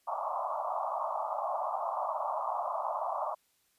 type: band-pass noise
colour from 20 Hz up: pink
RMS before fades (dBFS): -34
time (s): 0.07-3.35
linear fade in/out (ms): 10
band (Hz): 600 to 1200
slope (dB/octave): 96
effects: white hiss -72 dBFS RMS until 3.78 s + resampled to 32000 Hz